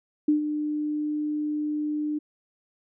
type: tone with ADSR envelope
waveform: sine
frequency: 300.1 Hz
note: D4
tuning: 38 cents sharp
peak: -16 dBFS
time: 0.28-2.19 s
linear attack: 6 ms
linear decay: 120 ms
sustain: -9 dB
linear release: 13 ms
effects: none